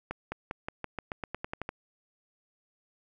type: accelerating click train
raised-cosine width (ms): 0.5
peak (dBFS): -19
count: 13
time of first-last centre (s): 0.11-1.691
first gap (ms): 210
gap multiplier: 0.91
effects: none